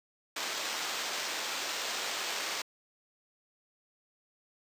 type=noise with sample-and-hold; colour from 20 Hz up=blue; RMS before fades=-35 dBFS; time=0.36-2.62 s; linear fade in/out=5 ms; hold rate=11025 Hz; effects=high-pass 400 Hz 12 dB/octave + resampled to 32000 Hz